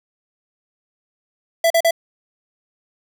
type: tone bursts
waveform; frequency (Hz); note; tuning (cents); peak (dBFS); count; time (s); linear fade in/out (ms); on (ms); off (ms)
square; 666; E5; +18; -13; 3; 1.64-1.909; 5; 63; 40
effects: 8-bit